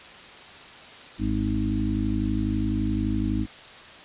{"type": "harmonic tone with a mistuned harmonic", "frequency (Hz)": 51.91, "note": "G#1", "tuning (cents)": 0, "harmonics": [1, 2, 4, 5, 6], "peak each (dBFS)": [-29, -29, -29, -29, -29], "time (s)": [1.18, 3.47], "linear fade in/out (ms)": 50, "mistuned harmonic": 1, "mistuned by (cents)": -32, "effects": ["white hiss -44 dBFS RMS until 4.04 s", "resampled to 8000 Hz"]}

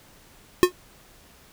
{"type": "tone with exponential decay", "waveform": "square", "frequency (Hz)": 360.6, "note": "F#4", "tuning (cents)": -45, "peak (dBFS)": -8, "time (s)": [0.63, 0.72], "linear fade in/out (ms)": 0, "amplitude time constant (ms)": 18, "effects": ["pink hiss -53 dBFS RMS until 1.52 s"]}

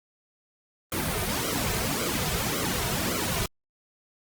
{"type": "noise with flanger", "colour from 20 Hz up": "pink", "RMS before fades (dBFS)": -28, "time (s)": [0.92, 3.46], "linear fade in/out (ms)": 2, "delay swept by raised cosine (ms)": [1.1, 3.7], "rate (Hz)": 1.8, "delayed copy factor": -1, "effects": ["Opus 32 kbps"]}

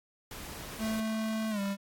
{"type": "noise", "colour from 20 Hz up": "pink", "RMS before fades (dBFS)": -43, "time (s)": [0.31, 1], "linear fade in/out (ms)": 2}
{"type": "tone with pitch glide", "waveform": "square", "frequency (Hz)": [220, 198.28], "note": ["A3", "G3"], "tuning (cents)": [0, 20], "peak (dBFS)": -31, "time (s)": [0.78, 1.77], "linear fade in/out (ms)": 50, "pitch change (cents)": -180, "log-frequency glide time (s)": [1.5, 1.6]}
{"effects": ["AAC 64 kbps"]}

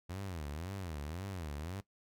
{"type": "tone with vibrato", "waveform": "sawtooth", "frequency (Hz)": 84.5, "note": "E2", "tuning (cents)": 43, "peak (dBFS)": -36, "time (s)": [0.09, 1.81], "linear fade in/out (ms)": 10, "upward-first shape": "sine", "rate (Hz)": 1.9, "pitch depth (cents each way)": 280, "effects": ["noise-tail reverb RT60 0.1 s tail -18 dB re dry"]}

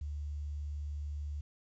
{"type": "tone with quantisation", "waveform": "sine", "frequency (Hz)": 73.42, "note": "D2", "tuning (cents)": 0, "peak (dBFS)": -36, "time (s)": [0.01, 1.41], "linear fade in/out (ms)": 5, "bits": 11, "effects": ["resampled to 16000 Hz"]}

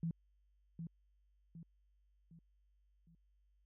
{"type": "tone with echo", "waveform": "sine", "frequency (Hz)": 165.8, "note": "E3", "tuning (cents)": 10, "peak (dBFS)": -35, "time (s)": [0.03, 0.11], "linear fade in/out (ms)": 2, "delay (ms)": 760, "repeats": 4, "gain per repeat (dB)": -7, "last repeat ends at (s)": 3.15, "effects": ["added 50 Hz sine -70 dBFS peak until 3.65 s"]}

